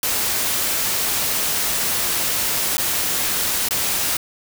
white noise with dropouts, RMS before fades -21 dBFS, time 0.03-4.17 s, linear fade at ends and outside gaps 2 ms, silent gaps 2.77-2.78 / 3.687-3.708 s, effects none

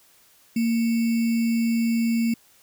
sine tone with sample-and-hold, 230 Hz, A#3, 23 cents flat, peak -19 dBFS, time 0.56-2.34 s, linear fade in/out 5 ms, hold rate 2450 Hz, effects white hiss -57 dBFS RMS until 2.62 s

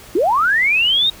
sine linear sweep, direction up, 301.3 to 3778 Hz, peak -12 dBFS, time 0.15-1.1 s, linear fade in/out 5 ms, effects pink hiss -40 dBFS RMS until 1.2 s

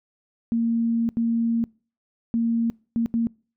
sine tone bursts at uneven times, 230.8 Hz, A#3, 17 cents flat, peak -19 dBFS, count 5, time 0.52-1.09 / 1.17-1.64 / 2.34-2.7 / 2.96-3.06 / 3.14-3.27 s, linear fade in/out 0 ms, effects noise-tail reverb RT60 0.4 s tail -26 dB re dry

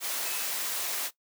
sine tone in noise, 2584 Hz, E7, 35 cents flat, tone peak -42 dBFS, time 0.23-0.48 s, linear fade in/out 50 ms, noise white, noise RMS -32 dBFS, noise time 0-1.11 s, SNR -13 dB, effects noise-tail reverb RT60 0.1 s tail -17 dB re dry + high-pass 400 Hz 12 dB/octave

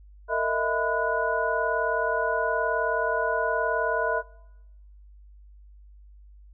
sine tone cluster, 457 / 624 / 663 / 1004 / 1463 Hz, A#4 / D#5 / E5 / B5 / F#6, -34 / +5 / +10 / +28 / -20 cents, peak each -29 dBFS, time 0.28-4.23 s, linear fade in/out 50 ms, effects noise-tail reverb RT60 1.0 s tail -25 dB re dry + added 50 Hz sine -47 dBFS peak until 6.53 s

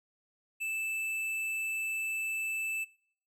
sine tone with tanh clipping, 2637 Hz, E7, in tune, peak -34 dBFS, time 0.6-2.85 s, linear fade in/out 20 ms, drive 13 dB, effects noise-tail reverb RT60 0.6 s tail -22 dB re dry

